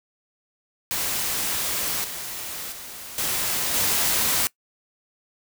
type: noise with level steps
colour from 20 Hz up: white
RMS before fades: -26 / -33 / -38 / -25 / -22 dBFS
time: 0.91-4.47 s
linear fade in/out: 0 ms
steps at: 2.04 / 2.72 / 3.18 / 3.74 s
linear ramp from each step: 2 ms
effects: noise-tail reverb RT60 0.1 s tail -21 dB re dry